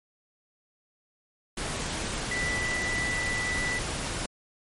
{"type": "tone in noise", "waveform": "sine", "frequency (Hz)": 1975.5, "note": "B6", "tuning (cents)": 0, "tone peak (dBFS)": -28, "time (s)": [2.31, 3.79], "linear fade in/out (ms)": 5, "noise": "pink", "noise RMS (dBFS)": -32, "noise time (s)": [1.57, 4.26], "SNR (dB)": 1, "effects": ["MP3 48 kbps"]}